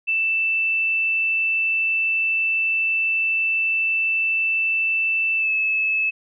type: tone with pitch glide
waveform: sine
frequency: 2654 to 2602 Hz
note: E7 to E7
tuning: +11 to -23 cents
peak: -18 dBFS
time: 0.07-6.11 s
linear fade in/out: 20 ms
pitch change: -34 cents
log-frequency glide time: 5.37-5.51 s
effects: none